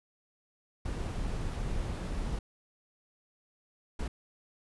brown noise bursts at uneven times, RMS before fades -34 dBFS, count 2, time 0.85-2.39 / 3.99-4.08 s, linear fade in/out 5 ms, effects resampled to 24000 Hz

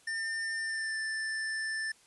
square tone with pitch glide, 1802 to 1767 Hz, A6 to A6, +41 to +7 cents, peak -33 dBFS, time 0.07-1.92 s, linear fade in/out 5 ms, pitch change -34 cents, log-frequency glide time 0.61-0.98 s, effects white hiss -62 dBFS RMS until 2.06 s + resampled to 24000 Hz

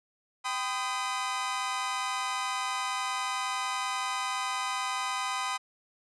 sawtooth chord, G augmented, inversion none, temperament equal with one note detuned, 784 / 1013.8 / 1244.5 Hz, G5 / B5 / D#6, 0 / +45 / 0 cents, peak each -33 / -29 / -31 dBFS, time 0.44-5.58 s, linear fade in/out 20 ms, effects resampled to 22050 Hz

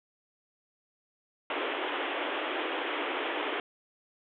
pink band-pass noise, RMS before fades -33 dBFS, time 1.5-3.6 s, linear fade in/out 2 ms, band 280 to 3400 Hz, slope 96 dB/octave, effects none

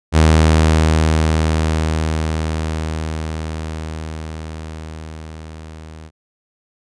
sawtooth tone with level ramp, 79 Hz, D#2, 27 cents sharp, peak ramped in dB -4 to -30 dBFS, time 0.12-6.11 s, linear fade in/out 50 ms, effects resampled to 22050 Hz

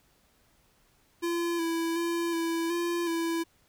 square tone with pitch steps, 341.6 / 331.4 / 339.3 / 332 / 343.9 / 332.3 Hz, F4 / E4 / F4 / E4 / F4 / E4, -38 / +9 / -50 / +12 / -27 / +14 cents, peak -28 dBFS, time 1.22-3.44 s, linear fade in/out 20 ms, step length 370 ms, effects pink hiss -66 dBFS RMS until 3.68 s

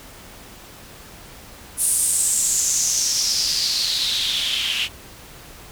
white noise with band-pass filter sweep, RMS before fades -21 dBFS, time 1.77-4.89 s, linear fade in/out 50 ms, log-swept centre 9900 to 2800 Hz, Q 5.1, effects pink hiss -42 dBFS RMS until 5.71 s

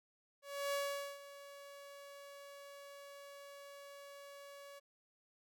sawtooth tone with ADSR envelope, 564 Hz, C#5, 30 cents sharp, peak -31 dBFS, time 0.42-4.8 s, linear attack 310 ms, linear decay 450 ms, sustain -17 dB, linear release 19 ms, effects none

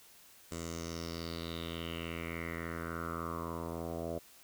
10% pulse tone with low-pass filter sweep, 83.5 Hz, E2, 23 cents sharp, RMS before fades -40 dBFS, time 0.51-4.19 s, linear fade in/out 10 ms, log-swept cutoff 7800 to 630 Hz, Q 5.1, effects white hiss -59 dBFS RMS until 4.43 s

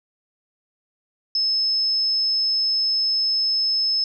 sine tone, 5210 Hz, E8, 21 cents flat, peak -18 dBFS, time 1.35-4.04 s, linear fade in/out 2 ms, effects none

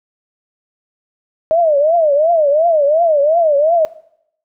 sine tone with vibrato, 622.3 Hz, D#5, in tune, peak -9 dBFS, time 1.51-3.85 s, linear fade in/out 0 ms, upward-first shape triangle, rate 2.8 Hz, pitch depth 210 cents each way, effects noise-tail reverb RT60 0.7 s tail -20 dB re dry

